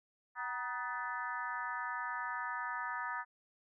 harmonic tone with a mistuned harmonic, 249.9 Hz, B3, 21 cents sharp, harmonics 3 / 4 / 5 / 6 / 7 / 8, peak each -49 / -41 / -42 / -45 / -42 / -53 dBFS, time 0.35-3.25 s, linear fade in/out 50 ms, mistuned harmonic 4, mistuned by -84 cents, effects none

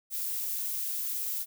violet noise, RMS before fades -33 dBFS, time 0.1-1.46 s, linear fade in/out 50 ms, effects none

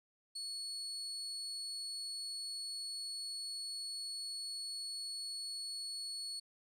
35% pulse tone, 4388 Hz, C#8, 18 cents flat, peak -39 dBFS, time 0.35-6.4 s, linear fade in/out 10 ms, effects resampled to 32000 Hz

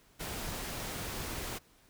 pink noise, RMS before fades -39 dBFS, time 0.19-1.59 s, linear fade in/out 20 ms, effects pink hiss -64 dBFS RMS until 1.89 s

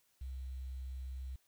sine tone with quantisation, 64.9 Hz, C2, 13 cents flat, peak -40 dBFS, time 0.21-1.36 s, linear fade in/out 5 ms, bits 11, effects white hiss -74 dBFS RMS until 1.47 s

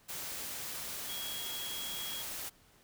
sine tone in noise, 3306 Hz, G#7, 9 cents flat, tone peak -41 dBFS, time 1.08-2.23 s, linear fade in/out 20 ms, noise white, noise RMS -41 dBFS, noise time 0.08-2.5 s, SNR -3 dB, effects pink hiss -64 dBFS RMS until 2.83 s

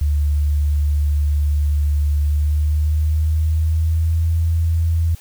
sine tone with pitch glide, 73.42 to 82.41 Hz, D2 to E2, 0 to 0 cents, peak -14 dBFS, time 0.01-5.15 s, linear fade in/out 5 ms, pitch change +200 cents, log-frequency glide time 2.21-4.31 s, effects white hiss -46 dBFS RMS until 5.2 s

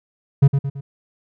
triangle tone with echo, 138.59 Hz, C#3, in tune, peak -5 dBFS, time 0.42-0.48 s, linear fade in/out 10 ms, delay 110 ms, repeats 3, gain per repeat -7 dB, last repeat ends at 0.81 s, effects none

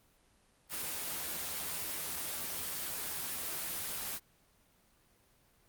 white noise with comb filter, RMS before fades -38 dBFS, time 0.69-4.2 s, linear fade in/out 50 ms, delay 12 ms, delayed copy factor +0.6, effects pink hiss -68 dBFS RMS until 5.68 s + Opus 24 kbps

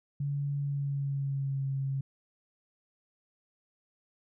sine tone with pitch glide, 142.1 to 136 Hz, C#3 to C#3, +43 to -33 cents, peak -29 dBFS, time 0.2-2.01 s, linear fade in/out 5 ms, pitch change -76 cents, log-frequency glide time 0.6-1.67 s, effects none

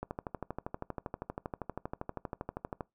click train, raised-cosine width 1 ms, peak -22 dBFS, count 36, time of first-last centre 0.03-2.808 s, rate 12.6 Hz, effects noise-tail reverb RT60 0.2 s tail -22 dB re dry

